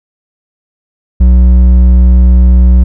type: tone with hard clipping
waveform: sine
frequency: 61.74 Hz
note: B1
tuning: in tune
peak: -3 dBFS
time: 1.2-2.84 s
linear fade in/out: 10 ms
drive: 6 dB
effects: none